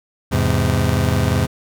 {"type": "chord", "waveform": "30% pulse", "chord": "E augmented", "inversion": "none", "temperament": "just", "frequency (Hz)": [82.41, 103.01, 128.76], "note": ["E2", "G#2", "B#2"], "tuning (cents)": [0, -14, -27], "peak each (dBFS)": -17, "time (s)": [0.31, 1.47], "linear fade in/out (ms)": 20, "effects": []}